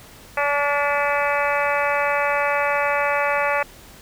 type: harmonic tone with a mistuned harmonic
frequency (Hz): 286.9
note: D4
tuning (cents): -40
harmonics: 2 / 3 / 4 / 5 / 6 / 7 / 8 / 9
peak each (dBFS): -23 / -25 / -26 / -27 / -28 / -28 / -29 / -30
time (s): 0.37-3.63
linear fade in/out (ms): 5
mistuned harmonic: 6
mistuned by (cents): +29
effects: pink hiss -45 dBFS RMS until 4.01 s